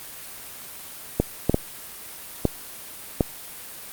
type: clicks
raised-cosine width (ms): 2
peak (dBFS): -4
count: 5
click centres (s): 1.2 / 1.496 / 1.544 / 2.453 / 3.208
effects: white hiss -39 dBFS RMS until 3.92 s + Opus 32 kbps